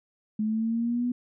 sine linear sweep, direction up, 212.8 to 247.3 Hz, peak -24 dBFS, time 0.39-1.12 s, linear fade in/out 5 ms, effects none

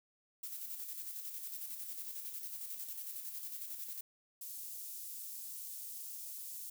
violet noise with tremolo, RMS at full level -43 dBFS, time 0.43-4.01 s, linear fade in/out 5 ms, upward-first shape square, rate 11 Hz, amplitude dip 40%
white high-pass noise, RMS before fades -46 dBFS, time 4.41-6.7 s, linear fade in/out 5 ms, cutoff 7900 Hz, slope 12 dB/octave
effects none

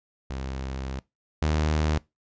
sawtooth tone pair in turn, 66.2 / 76.82 Hz, C2 / D#2, +21 / -22 cents, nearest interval minor third, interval 257 cents, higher second, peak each -27 / -18 dBFS, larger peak second, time 0.3-0.99 / 1.42-1.98 s, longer first, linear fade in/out 0 ms, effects noise-tail reverb RT60 0.2 s tail -22 dB re dry + resampled to 16000 Hz

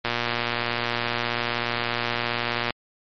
click train, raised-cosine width 0.3 ms, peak -8 dBFS, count 317, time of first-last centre 0.05-2.705 s, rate 119 Hz, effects MP3 32 kbps

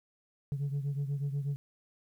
sine beating tone pair, 139.8 / 148 Hz, C#3 / D3, +15 / +14 cents, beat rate 8.2 Hz, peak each -30 / -35 dBFS, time 0.52-1.56 s, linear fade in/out 0 ms, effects tanh soft clip ceiling -28 dBFS + 11-bit

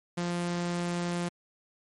sawtooth tone, 174.2 Hz, F3, 4 cents flat, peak -25 dBFS, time 0.17-1.29 s, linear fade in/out 10 ms, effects MP3 48 kbps

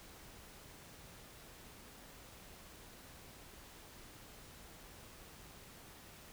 silence, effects pink hiss -56 dBFS RMS until 6.32 s

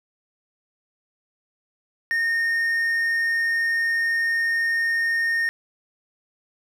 triangle tone, 1838 Hz, A#6, 25 cents flat, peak -18 dBFS, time 2.11-5.49 s, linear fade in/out 0 ms, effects none

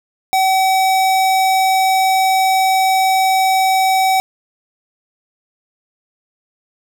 square tone, 761 Hz, F#5, 48 cents sharp, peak -12 dBFS, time 0.33-4.2 s, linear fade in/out 0 ms, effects none

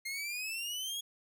sawtooth exponential sweep, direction up, 2112 to 3346 Hz, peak -33 dBFS, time 0.05-1.01 s, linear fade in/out 10 ms, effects none

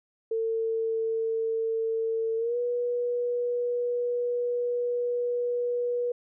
sine tone with pitch glide, 449.8 to 484.9 Hz, A4 to B4, +38 to -32 cents, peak -25 dBFS, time 0.31-6.12 s, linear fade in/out 5 ms, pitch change +130 cents, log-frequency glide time 2.37-2.57 s, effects none

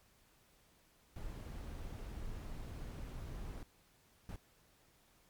brown noise bursts at uneven times, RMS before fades -45 dBFS, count 2, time 1.16-3.63 / 4.29-4.36 s, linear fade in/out 2 ms, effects pink hiss -69 dBFS RMS until 5.29 s + MP3 96 kbps

